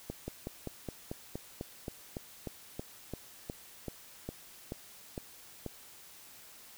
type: slowing click train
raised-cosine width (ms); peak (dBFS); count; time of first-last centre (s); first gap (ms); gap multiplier
2; -24; 19; 0.1-5.663; 180; 1.06
effects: white hiss -54 dBFS RMS until 6.77 s